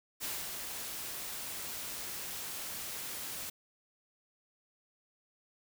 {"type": "noise with ADSR envelope", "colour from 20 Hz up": "white", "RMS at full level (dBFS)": -37, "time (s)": [0.2, 3.5], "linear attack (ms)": 35, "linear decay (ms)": 230, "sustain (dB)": -4, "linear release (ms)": 6, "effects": []}